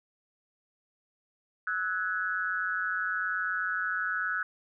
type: tone cluster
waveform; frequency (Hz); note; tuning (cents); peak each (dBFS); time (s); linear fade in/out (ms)
sine; 1302 / 1481 / 1673; E6 / F#6 / G#6; -22 / +1 / +12; -35 / -30 / -35; 1.67-4.43; 2
effects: none